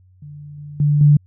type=tone with level steps; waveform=sine; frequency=146.83 Hz; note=D3; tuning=in tune; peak=-33 / -31 / -12 / -7 dBFS; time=0.22-1.17 s; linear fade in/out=5 ms; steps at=0.58 / 0.8 / 1.01 s; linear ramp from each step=2 ms; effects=added 92 Hz sine -48 dBFS peak until 1.26 s